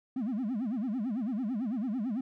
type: tone with vibrato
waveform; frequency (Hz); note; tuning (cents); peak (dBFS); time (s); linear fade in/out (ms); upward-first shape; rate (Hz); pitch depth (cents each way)
triangle; 232.5; A#3; -4; -27; 0.16-2.21; 5; sine; 9; 260
effects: tanh soft clip ceiling -24 dBFS